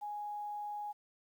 sine tone with quantisation, 830.6 Hz, G#5, in tune, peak -38 dBFS, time 0.01-0.93 s, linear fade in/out 20 ms, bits 11, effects none

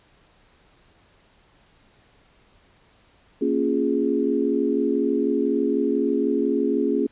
sine chord, Bb minor seventh, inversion none, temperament equal, 233.1 / 277.2 / 349.2 / 415.3 Hz, Bb3 / Db4 / F4 / Ab4, 0 / 0 / 0 / 0 cents, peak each -26 / -23 / -26 / -24 dBFS, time 3.41-7.07 s, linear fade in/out 10 ms, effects pink hiss -58 dBFS RMS until 7.11 s + resampled to 8000 Hz

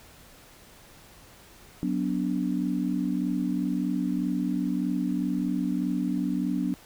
sine chord, B minor, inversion second, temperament equal with one note detuned, 185 / 246.9 / 290 Hz, F#3 / B3 / D4, 0 / 0 / -22 cents, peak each -29 dBFS, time 1.83-6.74 s, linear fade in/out 0 ms, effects pink hiss -52 dBFS RMS until 6.85 s

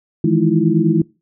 sine tone cluster, 157.7 / 167 / 210.3 / 317.5 / 338.4 Hz, D#3 / E3 / G#3 / D#4 / E4, +24 / +23 / +22 / +35 / +45 cents, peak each -18 dBFS, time 0.24-1.02 s, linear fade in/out 5 ms, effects noise-tail reverb RT60 0.3 s tail -23 dB re dry

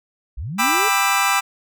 sine linear sweep, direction up, 44.15 to 445.9 Hz, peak -25 dBFS, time 0.37-0.89 s, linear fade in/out 10 ms
25% pulse chord, E minor seventh, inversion first, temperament just, 791.1 / 988.9 / 1186.7 / 1318.5 Hz, G5 / B5 / D6 / E6, +16 / +2 / +18 / 0 cents, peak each -18 dBFS, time 0.58-1.41 s, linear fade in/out 20 ms
effects none

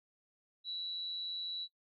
sine tone with amplitude modulation, 3928 Hz, B7, 10 cents flat, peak -36 dBFS, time 0.64-1.68 s, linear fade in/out 50 ms, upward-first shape sine, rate 174 Hz, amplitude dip 40%, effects noise-tail reverb RT60 0.1 s tail -19 dB re dry

